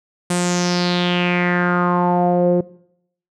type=tone with low-pass filter sweep; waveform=sawtooth; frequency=177.1 Hz; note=F3; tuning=24 cents sharp; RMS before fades=-17 dBFS; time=0.3-2.61 s; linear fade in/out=5 ms; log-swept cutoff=9100 to 450 Hz; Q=4.5; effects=noise-tail reverb RT60 0.7 s tail -20 dB re dry